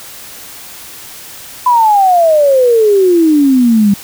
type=exponential sweep; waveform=sine; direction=down; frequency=1009 to 196 Hz; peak=-5 dBFS; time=1.66-3.94 s; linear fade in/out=5 ms; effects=white hiss -31 dBFS RMS until 4.03 s